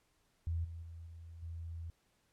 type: tone with level steps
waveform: sine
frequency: 83.2 Hz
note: E2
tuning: 17 cents sharp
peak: -33 / -43 / -46 / -48 / -41 dBFS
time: 0.47-1.9 s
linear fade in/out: 0 ms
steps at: 0.64 / 0.82 / 1.06 / 1.42 s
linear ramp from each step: 10 ms
effects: pink hiss -75 dBFS RMS until 2.32 s + low-pass 12000 Hz 12 dB/octave